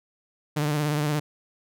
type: tone with vibrato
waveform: sawtooth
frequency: 149.1 Hz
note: D3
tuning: 27 cents sharp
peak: -19 dBFS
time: 0.56-1.2 s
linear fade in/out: 10 ms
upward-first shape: triangle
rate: 17 Hz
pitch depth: 60 cents each way
effects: none